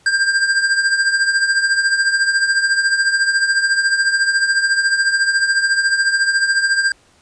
square tone with tremolo, 1592 Hz, G6, 26 cents sharp, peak -11 dBFS, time 0.06-6.92 s, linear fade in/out 2 ms, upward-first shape triangle, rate 14 Hz, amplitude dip 70%, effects pink hiss -53 dBFS RMS until 7.21 s + resampled to 22050 Hz

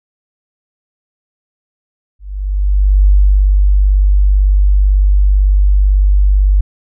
sine tone with ADSR envelope, 49 Hz, G1, in tune, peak -4 dBFS, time 2.19-6.61 s, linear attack 870 ms, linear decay 410 ms, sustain -2 dB, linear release 6 ms, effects none

